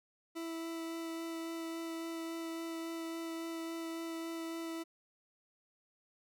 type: tone with vibrato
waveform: 40% pulse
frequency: 329.6 Hz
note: E4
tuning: in tune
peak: -38 dBFS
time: 0.35-4.84 s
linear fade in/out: 20 ms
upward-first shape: sine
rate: 3.6 Hz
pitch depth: 9 cents each way
effects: none